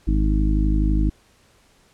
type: harmonic tone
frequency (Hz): 52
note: G#1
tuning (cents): +3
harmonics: 1 / 2 / 3 / 4 / 5 / 6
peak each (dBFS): -17 / -29 / -28 / -28 / -30 / -26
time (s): 0.07-1.1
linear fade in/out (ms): 10
effects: pink hiss -57 dBFS RMS until 1.93 s + low-pass 10000 Hz 12 dB/octave

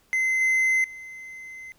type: tone with level steps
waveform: triangle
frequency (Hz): 2059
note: C7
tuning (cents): -28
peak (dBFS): -19 / -17 / -36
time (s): 0.13-1.72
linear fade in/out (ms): 0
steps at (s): 0.41 / 0.84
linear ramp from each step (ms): 2
effects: pink hiss -62 dBFS RMS until 1.78 s

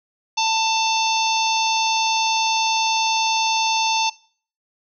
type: harmonic tone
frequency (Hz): 890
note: A5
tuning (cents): +20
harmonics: 1 / 3 / 4 / 5 / 6 / 7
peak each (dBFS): -20 / -25 / -26 / -27 / -28 / -28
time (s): 0.37-4.1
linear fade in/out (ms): 10
effects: noise-tail reverb RT60 0.5 s tail -23 dB re dry

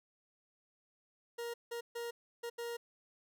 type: tone bursts at uneven times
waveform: 40% pulse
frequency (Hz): 470.7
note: A#4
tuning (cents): +17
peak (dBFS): -38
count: 5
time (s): 1.38-1.54 / 1.71-1.81 / 1.95-2.11 / 2.43-2.5 / 2.58-2.77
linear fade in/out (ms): 10
effects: none

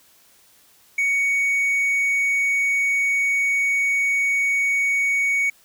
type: tone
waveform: triangle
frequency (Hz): 2235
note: C#7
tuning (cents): +14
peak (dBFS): -16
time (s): 0.98-5.5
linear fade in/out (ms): 5
effects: white hiss -55 dBFS RMS until 5.64 s

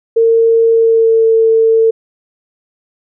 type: tone with pitch glide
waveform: sine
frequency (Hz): 455.9 to 449.1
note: A#4 to A4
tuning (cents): -39 to +35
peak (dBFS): -6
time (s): 0.16-1.91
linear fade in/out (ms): 10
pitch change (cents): -26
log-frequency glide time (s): 0.7-1.26
effects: none

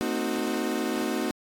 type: chord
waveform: 35% pulse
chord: A diminished seventh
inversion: none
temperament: equal with one note detuned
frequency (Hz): 225.4 / 261.6 / 311.1 / 370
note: A3 / C4 / Eb4 / Gb4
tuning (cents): +42 / 0 / 0 / 0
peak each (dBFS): -30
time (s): 0.01-1.31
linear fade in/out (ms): 0
effects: AAC 64 kbps

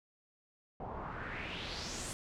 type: noise with low-pass filter sweep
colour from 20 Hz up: pink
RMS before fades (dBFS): -42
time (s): 0.8-2.13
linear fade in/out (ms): 0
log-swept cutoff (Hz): 710 to 9200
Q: 3.2
effects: none

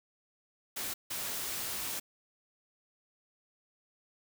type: noise bursts at uneven times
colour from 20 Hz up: white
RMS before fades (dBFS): -37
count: 2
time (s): 0.76-0.94 / 1.1-2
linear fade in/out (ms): 10
effects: none

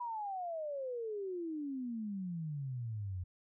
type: exponential sweep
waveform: sine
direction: down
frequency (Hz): 986 to 87.31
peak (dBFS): -37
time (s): 0-3.24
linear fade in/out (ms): 10
effects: none

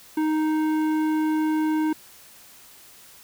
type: tone with tanh clipping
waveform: sine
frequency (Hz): 311.1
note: D#4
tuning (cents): 0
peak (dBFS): -22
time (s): 0.17-1.93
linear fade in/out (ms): 5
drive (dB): 13
effects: white hiss -49 dBFS RMS until 3.23 s

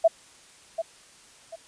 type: tone with echo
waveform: sine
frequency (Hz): 659.3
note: E5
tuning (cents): 0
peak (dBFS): -13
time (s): 0.04-0.08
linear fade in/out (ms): 10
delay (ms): 740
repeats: 2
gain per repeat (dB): -11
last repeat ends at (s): 1.56
effects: white hiss -53 dBFS RMS until 1.67 s + resampled to 22050 Hz

